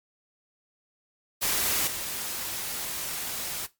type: noise with level steps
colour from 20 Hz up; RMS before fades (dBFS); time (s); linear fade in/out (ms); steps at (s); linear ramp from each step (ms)
white; -26 / -33; 1.41-3.67; 20; 1.87; 5
effects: noise-tail reverb RT60 0.2 s tail -17 dB re dry + MP3 96 kbps